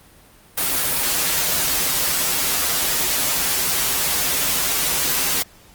white noise with comb filter, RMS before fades -20 dBFS, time 0.57-5.43 s, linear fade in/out 10 ms, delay 9.2 ms, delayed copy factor -0.85, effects pink hiss -49 dBFS RMS until 5.74 s + Opus 32 kbps

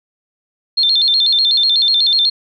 sine tone with vibrato, 3894 Hz, B7, 25 cents flat, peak -10 dBFS, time 0.77-2.3 s, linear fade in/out 10 ms, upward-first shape square, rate 8.1 Hz, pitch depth 150 cents each way, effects none

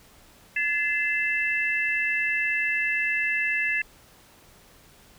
sine tone cluster, 1722 / 2063 / 2651 Hz, A6 / C7 / E7, -38 / -25 / +9 cents, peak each -27 dBFS, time 0.56-3.82 s, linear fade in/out 5 ms, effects pink hiss -54 dBFS RMS until 5.18 s

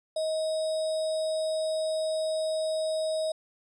sine tone with sample-and-hold, 632 Hz, D#5, 27 cents sharp, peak -26 dBFS, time 0.16-3.32 s, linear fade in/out 5 ms, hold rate 4410 Hz, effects resampled to 22050 Hz

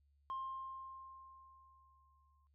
sine tone with exponential decay, 1060 Hz, C6, 22 cents sharp, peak -37 dBFS, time 0.3-2.47 s, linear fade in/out 0 ms, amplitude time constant 470 ms, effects tanh soft clip ceiling -37 dBFS + added 71 Hz sine -70 dBFS peak until 2.54 s

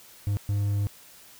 triangle tone bursts at uneven times, 101.6 Hz, G#2, 38 cents flat, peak -21 dBFS, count 2, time 0.27-0.37 / 0.49-0.87 s, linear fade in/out 0 ms, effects white hiss -51 dBFS RMS until 1.39 s

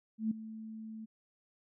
sine tone with ADSR envelope, 220.1 Hz, A3, 1 cent sharp, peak -27 dBFS, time 0.18-1.06 s, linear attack 130 ms, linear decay 6 ms, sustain -15 dB, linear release 18 ms, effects none

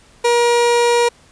30% pulse tone, 476.3 Hz, A#4, 37 cents sharp, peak -9 dBFS, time 0.24-1.09 s, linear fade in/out 10 ms, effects pink hiss -49 dBFS RMS until 1.31 s + resampled to 22050 Hz

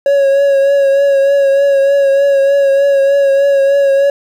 triangle tone with vibrato, 554.4 Hz, C#5, in tune, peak -5 dBFS, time 0.06-4.1 s, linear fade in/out 2 ms, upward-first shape triangle, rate 3.3 Hz, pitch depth 32 cents each way, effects 7-bit

